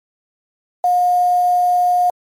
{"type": "tone with quantisation", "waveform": "sine", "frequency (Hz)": 716, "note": "F5", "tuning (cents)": 43, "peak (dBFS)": -11, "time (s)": [0.84, 2.1], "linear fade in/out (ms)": 2, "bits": 6, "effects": ["MP3 64 kbps"]}